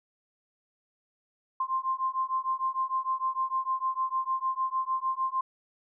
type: beating tone pair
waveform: sine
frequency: 1046.5 / 1053.1 Hz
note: C6 / C6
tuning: 0 / +11 cents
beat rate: 6.6 Hz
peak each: -30 dBFS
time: 1.6-5.41 s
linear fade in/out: 5 ms
effects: none